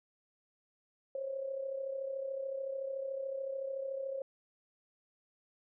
sine tone with amplitude modulation, 540 Hz, C#5, 45 cents flat, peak -33 dBFS, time 1.15-4.22 s, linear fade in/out 2 ms, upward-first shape sine, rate 33.7 Hz, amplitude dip 60%, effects none

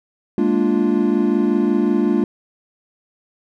triangle chord, Bb dominant seventh, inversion third, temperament equal, 207.7 / 233.1 / 293.7 / 349.2 Hz, Ab3 / Bb3 / D4 / F4, 0 / 0 / 0 / 0 cents, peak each -18 dBFS, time 0.38-2.24 s, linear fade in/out 2 ms, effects none

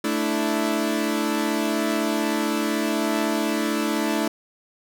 sawtooth chord, A suspended fourth, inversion none, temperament equal, 220 / 293.7 / 329.6 Hz, A3 / D4 / E4, 0 / 0 / 0 cents, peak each -22 dBFS, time 0.04-4.28 s, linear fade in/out 5 ms, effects none

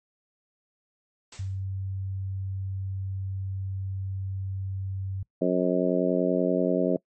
white noise with exponential decay, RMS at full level -40 dBFS, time 1.32-1.64 s, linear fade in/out 5 ms, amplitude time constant 69 ms
sine tone, 96 Hz, G2, 36 cents flat, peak -29 dBFS, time 1.39-5.23 s, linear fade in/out 5 ms
harmonic tone, 90.4 Hz, F#2, 40 cents flat, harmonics 2 / 3 / 4 / 5 / 6 / 7, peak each -28 / -27 / -28 / -29 / -28 / -29 dBFS, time 5.41-6.97 s, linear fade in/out 10 ms
effects noise-tail reverb RT60 0.1 s tail -23 dB re dry + MP3 32 kbps

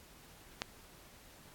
click, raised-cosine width 0.2 ms, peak -16 dBFS, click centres 0.619 s, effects pink hiss -58 dBFS RMS until 1.54 s + AAC 64 kbps

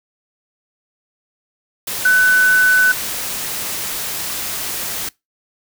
sine tone in noise, 1500 Hz, F#6, 23 cents sharp, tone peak -9 dBFS, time 2.05-2.92 s, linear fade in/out 5 ms, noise white, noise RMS -24 dBFS, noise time 1.87-5.09 s, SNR +12 dB, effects noise-tail reverb RT60 0.2 s tail -23 dB re dry

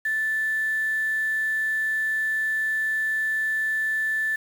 sine tone with quantisation, 1756 Hz, A6, 4 cents flat, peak -22 dBFS, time 0.05-4.36 s, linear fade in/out 5 ms, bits 7, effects none

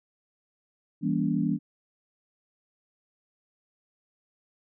sine chord, E diminished seventh, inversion none, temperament just, 164.81 / 197.78 / 237.3 / 284.8 Hz, E3 / G3 / Bb3 / Db4, 0 / +16 / +31 / +47 cents, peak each -29 dBFS, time 1.01-1.59 s, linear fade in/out 50 ms, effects none

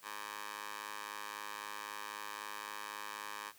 15% pulse tone with high-pass filter, 103.83 Hz, G#2, in tune, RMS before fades -45 dBFS, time 0.02-3.53 s, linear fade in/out 50 ms, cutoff 1100 Hz, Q 1.5, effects white hiss -62 dBFS RMS until 3.58 s + high-pass 60 Hz 12 dB/octave

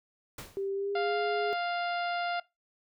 pink noise with exponential decay, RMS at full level -39 dBFS, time 0.38-0.69 s, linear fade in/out 5 ms, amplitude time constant 66 ms
sine tone with pitch glide, 392.4 to 415.7 Hz, G4 to G#4, +2 to +2 cents, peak -30 dBFS, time 0.57-1.53 s, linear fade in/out 0 ms, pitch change +100 cents, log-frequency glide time 0.73-1.17 s
harmonic tone, 698.5 Hz, F5, in tune, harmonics 1 / 2 / 3 / 4 / 5 / 6 / 7, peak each -31 / -36 / -42 / -43 / -46 / -48 / -50 dBFS, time 0.95-2.4 s, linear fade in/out 5 ms
effects noise-tail reverb RT60 0.2 s tail -20 dB re dry

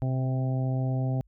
harmonic tone with a mistuned harmonic, 130.81 Hz, C3, in tune, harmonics 1 / 2 / 3 / 4 / 5 / 6, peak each -25 / -34 / -43 / -42 / -39 / -43 dBFS, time 0.02-1.21 s, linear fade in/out 0 ms, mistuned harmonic 1, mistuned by -20 cents, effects added 50 Hz sine -58 dBFS peak until 1.27 s

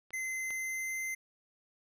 clicks, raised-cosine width 0.3 ms, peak -36 / -31 dBFS, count 2, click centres 0.106 / 0.506 s
square tone with pitch glide, 2059 to 2073 Hz, C7 to C7, -28 to -17 cents, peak -35 dBFS, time 0.13-1.15 s, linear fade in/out 10 ms, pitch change +11 cents, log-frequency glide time 0.27-1.01 s
effects none

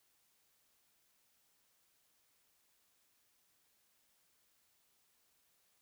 silence, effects white hiss -75 dBFS RMS until 5.81 s

